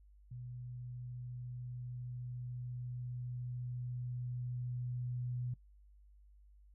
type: tone with level ramp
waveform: sine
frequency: 123.47 Hz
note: B2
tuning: in tune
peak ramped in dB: -44 to -36 dBFS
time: 0.31-5.54 s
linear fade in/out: 5 ms
effects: noise-tail reverb RT60 0.1 s tail -21 dB re dry + added 50 Hz sine -59 dBFS peak until 6.74 s